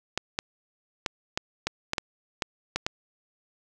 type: clicks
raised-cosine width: 0.2 ms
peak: -9 dBFS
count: 10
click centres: 0.176 / 0.389 / 1.062 / 1.375 / 1.67 / 1.934 / 1.982 / 2.422 / 2.76 / 2.865 s
effects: none